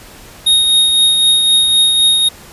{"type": "tone with tremolo", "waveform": "square", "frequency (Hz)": 3729, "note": "A#7", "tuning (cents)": 0, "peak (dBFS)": -7, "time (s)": [0.46, 2.29], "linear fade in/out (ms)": 10, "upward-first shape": "triangle", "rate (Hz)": 3.9, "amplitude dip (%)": 40, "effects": ["pink hiss -37 dBFS RMS until 2.52 s", "resampled to 32000 Hz"]}